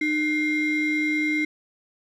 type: ring-modulated tone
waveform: triangle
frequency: 905 Hz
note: A5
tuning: 48 cents sharp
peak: -16 dBFS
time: 0.01-1.45 s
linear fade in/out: 5 ms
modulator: 1210 Hz
effects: none